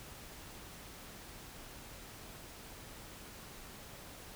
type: silence
effects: pink hiss -51 dBFS RMS until 4.35 s